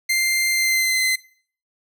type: tone with pitch glide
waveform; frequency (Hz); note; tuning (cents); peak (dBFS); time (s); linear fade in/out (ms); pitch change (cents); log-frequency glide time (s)
sawtooth; 2093 to 2053; C7 to C7; 0 to -33; -14; 0.09-1.16; 10; -33; 0.51-1.03
effects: noise-tail reverb RT60 0.5 s tail -20 dB re dry